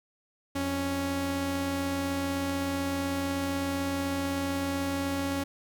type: tone pair together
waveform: sawtooth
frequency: 87.09 / 277.2 Hz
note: F2 / C#4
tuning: -4 / 0 cents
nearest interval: octave + minor sixth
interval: 2004 cents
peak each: -32 / -25 dBFS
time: 0.55-5.44 s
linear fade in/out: 10 ms
effects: none